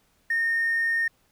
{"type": "tone with hard clipping", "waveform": "sine", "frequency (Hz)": 1835, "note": "A#6", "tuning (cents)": -28, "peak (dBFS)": -22, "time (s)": [0.3, 1.08], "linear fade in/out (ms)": 5, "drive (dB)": 1, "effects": ["pink hiss -66 dBFS RMS until 1.31 s"]}